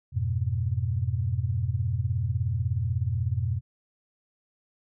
sine chord, F diminished, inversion none, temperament equal, 87.31 / 103.83 / 123.47 Hz, F2 / Ab2 / Cb3, 0 / 0 / 0 cents, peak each -29 / -29 / -28 dBFS, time 0.12-3.61 s, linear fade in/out 50 ms, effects none

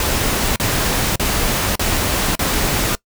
pink noise bursts, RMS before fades -18 dBFS, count 5, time 0-2.952 s, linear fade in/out 2 ms, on 560 ms, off 38 ms, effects noise-tail reverb RT60 0.1 s tail -22 dB re dry

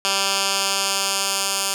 10% pulse tone with band-pass filter sweep, 195.9 Hz, G3, 1 cent flat, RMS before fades -22 dBFS, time 0.05-1.74 s, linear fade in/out 0 ms, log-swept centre 4900 to 7800 Hz, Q 0.81, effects none

